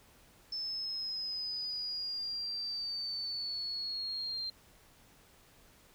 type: linear sweep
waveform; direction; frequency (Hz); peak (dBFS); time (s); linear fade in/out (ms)
sine; down; 5274 to 4157; -35; 0.52-4.5; 5
effects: pink hiss -62 dBFS RMS until 5.94 s